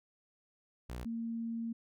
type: tone pair in turn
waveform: sawtooth / sine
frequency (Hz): 60.8 / 229.6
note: B1 / A#3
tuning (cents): -26 / -26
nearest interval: octave + major seventh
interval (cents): 2300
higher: second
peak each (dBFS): -36 / -35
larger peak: second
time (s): 0.89-1.05 / 1.05-1.73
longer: second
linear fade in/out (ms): 10
effects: none